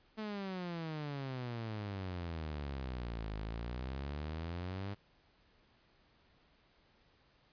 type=exponential two-way sweep; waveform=sawtooth; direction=down then up; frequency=220 to 51.91 to 102.4 Hz; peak=-35 dBFS; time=0.17-4.95 s; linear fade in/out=20 ms; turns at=3.35 s; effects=pink hiss -69 dBFS RMS until 7.52 s + resampled to 11025 Hz